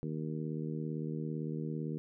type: harmonic tone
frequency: 77.78 Hz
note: D#2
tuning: in tune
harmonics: 2 / 3 / 4 / 5 / 6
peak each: -37 / -41 / -43 / -45 / -47 dBFS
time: 0.03-1.98 s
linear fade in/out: 0 ms
effects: none